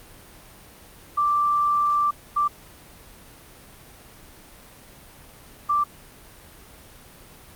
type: tone bursts at uneven times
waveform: sine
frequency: 1174.7 Hz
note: D6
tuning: in tune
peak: -18 dBFS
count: 3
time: 1.17-2.11 / 2.36-2.48 / 5.69-5.84 s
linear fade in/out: 10 ms
effects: pink hiss -47 dBFS RMS until 7.55 s + Opus 32 kbps